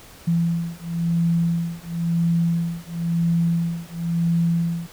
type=beating tone pair; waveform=sine; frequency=168.1 / 169.07 Hz; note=E3 / E3; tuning=+34 / +44 cents; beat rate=0.97 Hz; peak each=-22 dBFS; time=0.27-4.87 s; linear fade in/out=10 ms; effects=pink hiss -45 dBFS RMS until 4.92 s